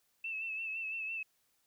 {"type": "tone with vibrato", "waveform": "sine", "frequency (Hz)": 2636, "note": "E7", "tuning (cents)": -1, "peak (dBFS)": -36, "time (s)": [0.24, 1.23], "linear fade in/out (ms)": 5, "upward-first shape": "sine", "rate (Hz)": 5.9, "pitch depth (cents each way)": 43, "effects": ["white hiss -75 dBFS RMS until 1.66 s"]}